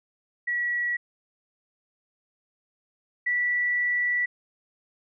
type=tone pair in turn; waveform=sine; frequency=1931 / 1956.8 Hz; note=B6 / B6; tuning=-39 / -16 cents; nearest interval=unison; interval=23 cents; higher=second; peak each=-24 / -22 dBFS; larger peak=second; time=0.47-0.97 / 3.26-4.26 s; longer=second; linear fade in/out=10 ms; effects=none